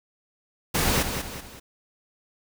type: noise with echo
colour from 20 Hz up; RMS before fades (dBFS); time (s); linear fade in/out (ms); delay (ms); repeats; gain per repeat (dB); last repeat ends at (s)
pink; -23; 0.74-1.03; 10; 190; 3; -7; 1.6
effects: none